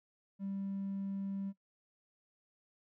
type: tone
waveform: triangle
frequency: 196 Hz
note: G3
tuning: in tune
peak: -33 dBFS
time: 0.39-1.53 s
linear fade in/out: 50 ms
effects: noise-tail reverb RT60 0.1 s tail -19 dB re dry + tanh soft clip ceiling -32 dBFS